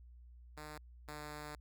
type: tone pair in turn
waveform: 5% pulse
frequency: 151.7 / 149.7 Hz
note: D#3 / D3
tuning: -44 / +33 cents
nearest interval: unison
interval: 23 cents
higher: first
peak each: -36 / -34 dBFS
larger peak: second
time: 0.57-0.78 / 1.08-1.55 s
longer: second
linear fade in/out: 2 ms
effects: added 60 Hz sine -54 dBFS peak until 1.6 s